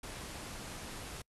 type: low-pass noise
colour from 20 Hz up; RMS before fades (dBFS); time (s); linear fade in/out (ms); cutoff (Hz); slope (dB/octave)
pink; -45; 0.03-1.22; 5; 12000; 96
effects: noise-tail reverb RT60 0.1 s tail -26 dB re dry